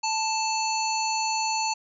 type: harmonic tone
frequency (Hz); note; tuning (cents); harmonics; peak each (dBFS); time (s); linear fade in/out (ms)
880; A5; 0; 1 / 3 / 5 / 7 / 8; -26 / -32 / -31 / -35 / -35; 0.03-1.74; 10
effects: none